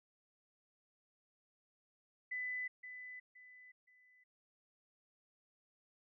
sine tone with echo, 2001 Hz, B6, 22 cents sharp, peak -38 dBFS, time 2.31-2.68 s, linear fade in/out 10 ms, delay 520 ms, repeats 3, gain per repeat -9 dB, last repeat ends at 4.24 s, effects none

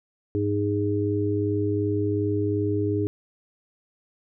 harmonic tone, 102.7 Hz, G#2, 19 cents flat, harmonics 1 / 3 / 4, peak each -26 / -26 / -26 dBFS, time 0.35-3.07 s, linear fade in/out 0 ms, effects none

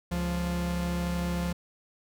45% pulse tone pair together, 69.29 / 174.61 Hz, C#2 / F3, 0 / 0 cents, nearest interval octave + major third, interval 1600 cents, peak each -33 / -29 dBFS, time 0.11-1.53 s, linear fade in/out 10 ms, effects none

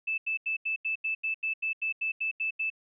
sine tone bursts, 2630 Hz, E7, 5 cents flat, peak -27 dBFS, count 14, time 0.07-2.702 s, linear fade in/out 10 ms, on 110 ms, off 84 ms, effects none

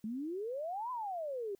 sine exponential two-way sweep, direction up then down, 207.7 to 1032 to 383.1 Hz, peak -36 dBFS, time 0.04-1.55 s, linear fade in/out 2 ms, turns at 0.91 s, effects white hiss -75 dBFS RMS until 1.59 s

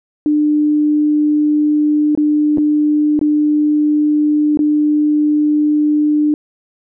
sine tone with dropouts, 299.5 Hz, D4, 34 cents sharp, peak -10 dBFS, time 0.26-6.34 s, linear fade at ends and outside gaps 1 ms, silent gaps 2.151-2.175 / 2.574-2.582 / 3.192-3.213 / 4.573-4.591 s, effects none

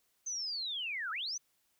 sine linear two-way sweep, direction down then up, 6272 to 1244.5 to 6272 Hz, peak -35 dBFS, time 0.26-1.38 s, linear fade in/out 10 ms, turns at 1.11 s, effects white hiss -75 dBFS RMS until 1.79 s

